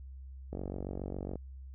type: click train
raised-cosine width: 2 ms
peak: -25 dBFS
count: 40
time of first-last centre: 0.53-1.356 s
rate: 47.2 Hz
effects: added 66 Hz sine -44 dBFS peak until 1.74 s